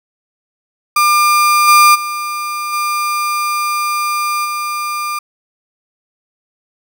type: tone with level steps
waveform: 35% pulse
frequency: 1200 Hz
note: D6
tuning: 37 cents sharp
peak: -7 / -3 / -17 / -13 / -16 dBFS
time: 0.96-5.19 s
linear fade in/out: 5 ms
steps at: 1.67 / 1.94 / 2.72 / 4.44 s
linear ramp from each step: 20 ms
effects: none